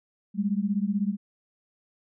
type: beating tone pair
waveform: sine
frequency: 196 / 212 Hz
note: G3 / G#3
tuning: 0 / +36 cents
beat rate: 16 Hz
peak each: -26 / -27 dBFS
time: 0.34-1.17 s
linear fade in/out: 50 ms
effects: none